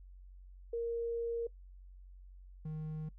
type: tone pair in turn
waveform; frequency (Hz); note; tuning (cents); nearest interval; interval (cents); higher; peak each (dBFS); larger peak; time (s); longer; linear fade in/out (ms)
sine / triangle; 466.2 / 155.28; A#4 / D#3; 0 / -3; octave + perfect fifth; 1903; first; -33 / -36; first; 0.73-1.47 / 2.65-3.09; first; 5
effects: noise-tail reverb RT60 0.1 s tail -21 dB re dry + added 46 Hz sine -51 dBFS peak until 3.18 s